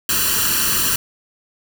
white noise with comb filter, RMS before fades -18 dBFS, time 0.09-0.96 s, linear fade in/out 2 ms, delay 0.69 ms, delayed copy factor +0.85, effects none

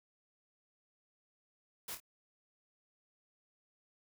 white noise with echo, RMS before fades -43 dBFS, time 1.88-1.95 s, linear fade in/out 5 ms, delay 26 ms, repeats 2, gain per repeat -7 dB, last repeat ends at 2.002 s, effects none

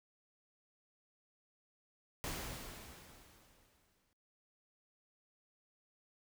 pink noise with exponential decay, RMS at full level -40 dBFS, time 2.24-4.13 s, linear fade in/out 0 ms, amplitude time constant 410 ms, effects noise-tail reverb RT60 0.5 s tail -22 dB re dry

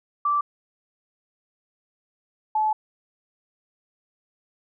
sine tone pair in turn, 1167 / 862.1 Hz, D6 / A5, -11 / -36 cents, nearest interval perfect fourth, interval 525 cents, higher first, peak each -19 dBFS, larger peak neither, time 0.25-0.41 / 2.55-2.73 s, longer second, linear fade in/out 5 ms, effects none

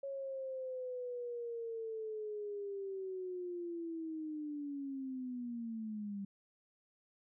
sine linear sweep, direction down, 553 to 196 Hz, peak -39 dBFS, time 0.03-6.25 s, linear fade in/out 5 ms, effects none

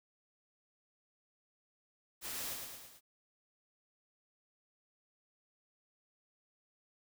white noise with echo, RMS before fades -42 dBFS, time 2.21-2.57 s, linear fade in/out 50 ms, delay 110 ms, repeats 4, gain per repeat -4 dB, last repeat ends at 3.01 s, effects none

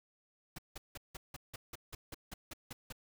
pink noise bursts, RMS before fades -45 dBFS, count 13, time 0.56-2.925 s, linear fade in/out 5 ms, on 25 ms, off 170 ms, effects none

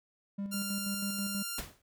triangle tone with tremolo, 199.4 Hz, G3, 30 cents sharp, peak -31 dBFS, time 0.38-1.43 s, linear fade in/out 10 ms, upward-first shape square, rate 6.2 Hz, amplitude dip 45%
5% pulse tone, 1393 Hz, F6, 5 cents flat, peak -24 dBFS, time 0.51-1.61 s, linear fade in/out 20 ms
pink noise with exponential decay, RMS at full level -35 dBFS, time 1.58-1.82 s, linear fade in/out 5 ms, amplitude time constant 52 ms
effects none

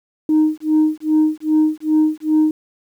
sine tone with tremolo, 309.9 Hz, D#4, 7 cents flat, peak -8 dBFS, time 0.29-2.51 s, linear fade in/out 2 ms, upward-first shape sine, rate 2.5 Hz, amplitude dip 100%, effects tanh soft clip ceiling -8 dBFS + 8-bit

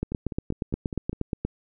two click trains, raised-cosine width 3 ms, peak -20 / -13 dBFS, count 6 / 13, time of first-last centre 0.12-1.13 / 0.03-1.45 s, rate 4.95 / 8.45 Hz, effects none

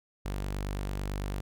sawtooth tone, 49 Hz, G1, in tune, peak -28 dBFS, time 0.25-1.41 s, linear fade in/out 10 ms, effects none

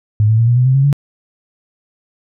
sine tone with pitch steps, 106.2 / 110.71 / 115.41 / 120.31 / 125.42 / 130.75 / 136.3 / 142.09 Hz, G#2 / A2 / A#2 / B2 / B2 / C3 / C#3 / C#3, +39 / +11 / -17 / -45 / +27 / -1 / -29 / +43 cents, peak -8 dBFS, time 0.2-0.928 s, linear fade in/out 0 ms, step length 91 ms, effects none

